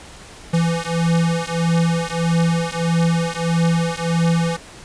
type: beating tone pair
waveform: square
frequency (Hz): 166.6 / 168.2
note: E3 / E3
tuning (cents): +19 / +35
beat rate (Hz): 1.6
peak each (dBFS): -20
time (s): 0.53-4.57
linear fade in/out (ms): 10
effects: pink hiss -40 dBFS RMS until 4.84 s + resampled to 22050 Hz